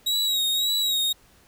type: tone with vibrato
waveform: 40% pulse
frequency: 3821 Hz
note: A#7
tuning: 42 cents sharp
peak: -20 dBFS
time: 0.06-1.13 s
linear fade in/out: 10 ms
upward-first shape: sine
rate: 1.8 Hz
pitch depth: 49 cents each way
effects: pink hiss -57 dBFS RMS until 1.47 s